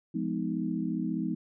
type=chord; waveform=sine; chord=F half-diminished seventh; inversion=none; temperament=just; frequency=174.61 / 209.5 / 251.4 / 314.3 Hz; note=F3 / Ab3 / Cb4 / Eb4; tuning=0 / +15 / +31 / +18 cents; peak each=-34 dBFS; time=0.14-1.35 s; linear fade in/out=10 ms; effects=none